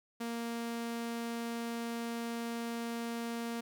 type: tone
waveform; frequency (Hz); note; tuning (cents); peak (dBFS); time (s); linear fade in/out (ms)
sawtooth; 233; A#3; -1; -32; 0.2-3.61; 10
effects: none